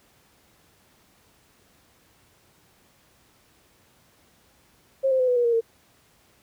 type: tone with pitch steps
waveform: sine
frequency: 536 / 521.9 / 508.3 / 494.9 / 482 / 469.3 / 457 Hz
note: C5 / C5 / B4 / B4 / B4 / A#4 / A#4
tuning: +42 / -4 / +50 / +4 / -42 / +12 / -34 cents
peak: -18 dBFS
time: 5.03-5.611 s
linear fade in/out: 20 ms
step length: 83 ms
effects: pink hiss -60 dBFS RMS until 6.42 s + high-pass 60 Hz 12 dB/octave